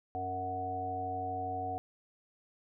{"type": "harmonic tone with a mistuned harmonic", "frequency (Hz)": 92.5, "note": "F#2", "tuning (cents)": 0, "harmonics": [1, 3, 5, 7, 8], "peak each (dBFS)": [-43, -45, -44, -46, -35], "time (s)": [0.15, 1.78], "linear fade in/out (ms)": 0, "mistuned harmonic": 1, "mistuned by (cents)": 39, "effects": []}